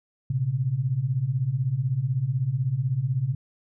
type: beating tone pair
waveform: sine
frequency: 118.6 / 134.6 Hz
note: A#2 / C3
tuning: +30 / +49 cents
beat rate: 16 Hz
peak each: -27 / -24 dBFS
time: 0.3-3.35 s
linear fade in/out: 5 ms
effects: none